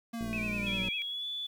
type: linear sweep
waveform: square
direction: down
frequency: 233.1 to 185 Hz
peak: -36 dBFS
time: 0.13-0.89 s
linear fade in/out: 10 ms
type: click train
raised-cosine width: 3 ms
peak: -28 dBFS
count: 41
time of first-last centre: 0.21-0.886 s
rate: 59.2 Hz
type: tone with vibrato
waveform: sine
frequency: 2456 Hz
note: D#7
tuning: 23 cents flat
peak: -34 dBFS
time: 0.33-1.02 s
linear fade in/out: 0 ms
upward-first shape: sine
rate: 10 Hz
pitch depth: 94 cents each way
type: tone with pitch glide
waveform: sine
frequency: 3329 to 3460 Hz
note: G#7 to A7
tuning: +3 to -30 cents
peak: -34 dBFS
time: 0.66-1.47 s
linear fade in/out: 10 ms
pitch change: +67 cents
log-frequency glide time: 1.06-1.26 s
effects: 10-bit